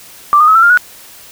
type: tone with pitch steps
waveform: sine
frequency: 1174.7 / 1227.4 / 1282.5 / 1340.1 / 1400.2 / 1463 Hz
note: D6 / D#6 / E6 / E6 / F6 / F#6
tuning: 0 / -24 / -48 / +28 / +4 / -20 cents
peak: -4 dBFS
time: 0.33-0.774 s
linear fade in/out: 0 ms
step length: 74 ms
effects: white hiss -37 dBFS RMS until 1.31 s